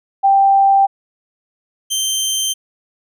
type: tone pair in turn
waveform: sine / 20% pulse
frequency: 786 / 3130 Hz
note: G5 / G7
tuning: +4 / -3 cents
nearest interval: 2 octaves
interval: 2393 cents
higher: second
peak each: -8 / -11 dBFS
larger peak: first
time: 0.23-0.87 / 1.9-2.54 s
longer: neither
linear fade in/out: 20 ms
effects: none